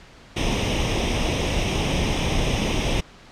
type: noise with comb filter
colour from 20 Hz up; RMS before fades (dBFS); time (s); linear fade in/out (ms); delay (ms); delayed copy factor
pink; -22; 0.36-3.01; 10; 0.34; +0.7
effects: pink hiss -47 dBFS RMS until 3.31 s + low-pass 5000 Hz 12 dB/octave